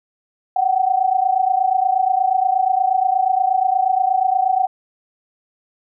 sine tone pair together, 740 / 768.4 Hz, F#5 / G5, 0 / -35 cents, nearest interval minor second, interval 65 cents, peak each -17 dBFS, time 0.56-4.67 s, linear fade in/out 5 ms, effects none

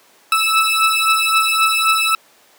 20% pulse beating tone pair, 1308 / 1311.8 Hz, E6 / E6, -14 / -9 cents, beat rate 3.8 Hz, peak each -11 dBFS, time 0.32-2.15 s, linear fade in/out 2 ms, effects pink hiss -50 dBFS RMS until 2.58 s + high-pass 400 Hz 12 dB/octave

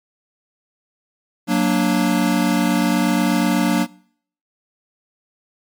square chord, Gb augmented, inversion none, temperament equal, 185 / 233.1 / 293.7 Hz, Gb3 / Bb3 / D4, 0 / 0 / 0 cents, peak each -20 / -20 / -20 dBFS, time 1.47-3.87 s, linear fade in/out 50 ms, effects noise-tail reverb RT60 0.6 s tail -23 dB re dry + MP3 96 kbps

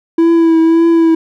triangle tone with vibrato, 329.6 Hz, E4, in tune, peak -4 dBFS, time 0.18-1.15 s, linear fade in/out 5 ms, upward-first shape triangle, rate 1.8 Hz, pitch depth 31 cents each way, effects none

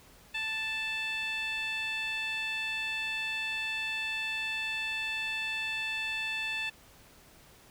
15% pulse tone with band-pass filter, 880 Hz, A5, in tune, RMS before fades -34 dBFS, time 0.34-6.7 s, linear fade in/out 10 ms, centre 2700 Hz, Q 2.1, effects pink hiss -57 dBFS RMS until 7.7 s

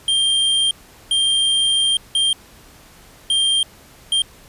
square tone bursts at uneven times, 3183 Hz, G7, 26 cents sharp, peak -15 dBFS, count 5, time 0.08-0.71 / 1.11-1.97 / 2.15-2.33 / 3.3-3.63 / 4.12-4.22 s, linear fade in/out 2 ms, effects pink hiss -46 dBFS RMS until 4.48 s + resampled to 32000 Hz

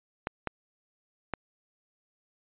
clicks, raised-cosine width 0.5 ms, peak -15 dBFS, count 3, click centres 0.271 / 0.473 / 1.337 s, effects resampled to 8000 Hz

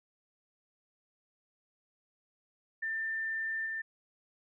sine tone with level steps, 1789 Hz, A6, 28 cents sharp, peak -32 / -34 dBFS, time 2.82-3.82 s, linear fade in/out 10 ms, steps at 3.66 s, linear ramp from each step 2 ms, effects none

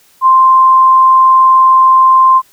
sine tone, 1046.5 Hz, C6, in tune, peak -3 dBFS, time 0.21-2.42 s, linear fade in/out 50 ms, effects white hiss -48 dBFS RMS until 2.52 s

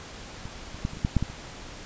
clicks, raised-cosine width 5 ms, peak -24 / -27 / -14 / -27 / -27 / -11 / -8 / -14 / -26 dBFS, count 9, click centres 0.455 / 0.745 / 0.851 / 0.934 / 0.971 / 1.049 / 1.167 / 1.226 / 1.3 s, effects pink hiss -42 dBFS RMS until 1.85 s + resampled to 16000 Hz

